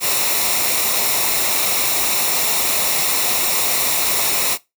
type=noise with comb filter; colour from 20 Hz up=white; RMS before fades=-18 dBFS; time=0-4.58 s; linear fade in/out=50 ms; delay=0.63 ms; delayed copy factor=-0.55; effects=noise-tail reverb RT60 0.2 s tail -19 dB re dry